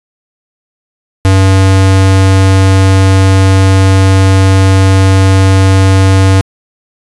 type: tone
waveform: square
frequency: 95.8 Hz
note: G2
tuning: 39 cents flat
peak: -4 dBFS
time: 1.25-6.41 s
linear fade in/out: 0 ms
effects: resampled to 24000 Hz